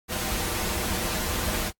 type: noise with comb filter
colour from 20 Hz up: pink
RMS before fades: -28 dBFS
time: 0.08-1.72 s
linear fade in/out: 50 ms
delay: 7.2 ms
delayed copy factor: -0.85
effects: noise-tail reverb RT60 0.1 s tail -25 dB re dry + AAC 64 kbps